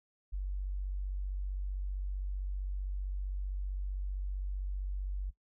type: tone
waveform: sine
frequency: 47.72 Hz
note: G1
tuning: 46 cents flat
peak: -33 dBFS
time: 0.32-5.31 s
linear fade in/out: 20 ms
effects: noise-tail reverb RT60 0.1 s tail -18 dB re dry